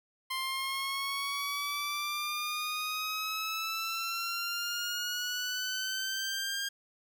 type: exponential sweep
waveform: 15% pulse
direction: up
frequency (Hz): 1046.5 to 1613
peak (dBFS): -26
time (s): 0.3-6.69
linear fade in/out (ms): 10
effects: none